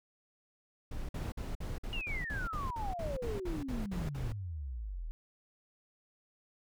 brown noise bursts, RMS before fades -38 dBFS, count 15, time 0.91-4.324 s, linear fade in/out 5 ms, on 180 ms, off 51 ms
sine exponential sweep, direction down, 2891 to 37 Hz, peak -37 dBFS, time 1.93-5.11 s, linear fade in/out 0 ms
effects none

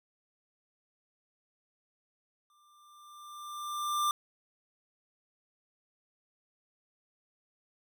square tone with exponential growth, 1188 Hz, D6, 20 cents sharp, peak -26 dBFS, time 2.5-4.11 s, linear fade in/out 1 ms, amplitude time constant 350 ms, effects none

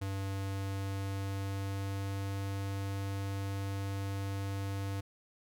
square tone with pitch glide, 97.5 to 98.35 Hz, G2 to G2, -9 to +6 cents, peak -35 dBFS, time 0.01-5.01 s, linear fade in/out 10 ms, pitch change +15 cents, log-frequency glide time 0.27-2.34 s, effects none

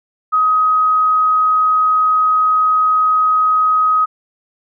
sine tone, 1261 Hz, D#6, 23 cents sharp, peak -10 dBFS, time 0.32-4.06 s, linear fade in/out 20 ms, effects none

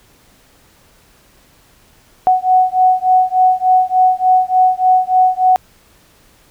sine beating tone pair, 740 / 743.4 Hz, F#5 / F#5, 0 / +8 cents, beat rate 3.4 Hz, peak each -12 dBFS, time 2.27-5.56 s, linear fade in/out 0 ms, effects pink hiss -50 dBFS RMS until 6.5 s

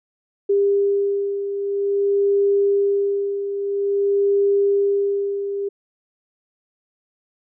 sine beating tone pair, 400.3 / 400.8 Hz, G4 / G4, +36 / +38 cents, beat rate 0.5 Hz, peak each -17 / -24 dBFS, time 0.49-5.69 s, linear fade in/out 10 ms, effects none

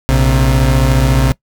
35% pulse tone pair together, 59.29 / 133.1 Hz, A#1 / C3, +30 / +30 cents, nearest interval octave + major second, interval 1400 cents, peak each -10 dBFS, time 0.09-1.32 s, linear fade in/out 0 ms, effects noise-tail reverb RT60 0.1 s tail -21 dB re dry

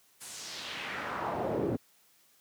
brown noise with band-pass filter sweep, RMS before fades -35 dBFS, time 0.2-1.77 s, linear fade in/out 20 ms, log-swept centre 10000 to 300 Hz, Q 1.8, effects white hiss -65 dBFS RMS until 2.4 s + high-pass 100 Hz 12 dB/octave

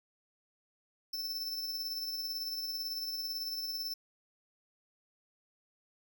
square tone with tremolo, 5310 Hz, E8, 12 cents sharp, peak -34 dBFS, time 1.13-3.94 s, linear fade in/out 5 ms, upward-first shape triangle, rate 18 Hz, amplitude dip 45%, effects none

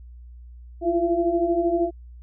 sine tone cluster, 335.4 / 348.2 / 677 Hz, E4 / F4 / E5, +30 / -5 / +46 cents, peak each -25 / -22 / -24 dBFS, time 0.81-1.91 s, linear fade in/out 50 ms, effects added 60 Hz sine -40 dBFS peak until 2.22 s

